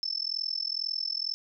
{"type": "tone with amplitude modulation", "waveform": "sine", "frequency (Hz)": 5290, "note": "E8", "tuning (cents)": 5, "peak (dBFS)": -25, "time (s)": [0.03, 1.34], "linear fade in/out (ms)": 0, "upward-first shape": "sine", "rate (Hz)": 42.1, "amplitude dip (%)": 100, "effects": []}